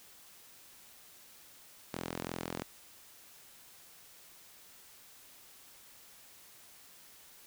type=tone with high-pass filter; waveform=sawtooth; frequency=42.76 Hz; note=F1; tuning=36 cents flat; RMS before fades=-41 dBFS; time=1.93-2.64 s; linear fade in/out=10 ms; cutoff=220 Hz; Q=0.78; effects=white hiss -57 dBFS RMS until 7.46 s